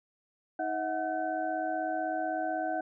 sine tone cluster, 316.1 / 639 / 735 / 1526 Hz, D#4 / D#5 / F#5 / G6, +27 / +46 / -12 / -47 cents, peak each -37 / -35 / -32 / -40 dBFS, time 0.59-2.81 s, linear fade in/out 5 ms, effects none

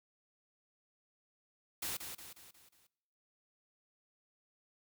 white noise with echo, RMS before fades -39 dBFS, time 1.82-1.97 s, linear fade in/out 5 ms, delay 180 ms, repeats 5, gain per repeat -6 dB, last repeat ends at 2.87 s, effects noise-tail reverb RT60 1.0 s tail -23 dB re dry

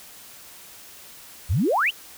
sine exponential sweep, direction up, 69.3 to 3258 Hz, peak -18 dBFS, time 1.49-1.91 s, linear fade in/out 20 ms, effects white hiss -45 dBFS RMS until 2.17 s

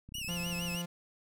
click train, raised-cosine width 5 ms, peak -36 dBFS, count 22, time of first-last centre 0.09-0.748 s, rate 31.9 Hz
sawtooth tone with vibrato, 2755 Hz, F7, 24 cents flat, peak -34 dBFS, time 0.14-0.82 s, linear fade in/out 5 ms, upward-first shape sine, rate 6.5 Hz, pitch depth 120 cents each way
45% pulse tone, 173.5 Hz, F3, 11 cents flat, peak -36 dBFS, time 0.28-0.86 s, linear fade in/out 10 ms
effects none

